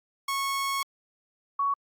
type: tone pair in turn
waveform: sawtooth / sine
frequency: 1100 / 1118.6 Hz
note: C#6 / C#6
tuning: -14 / +15 cents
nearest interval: unison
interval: 29 cents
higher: second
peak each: -23 dBFS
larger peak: neither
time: 0.28-0.83 / 1.59-1.74 s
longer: first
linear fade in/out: 5 ms
effects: AAC 64 kbps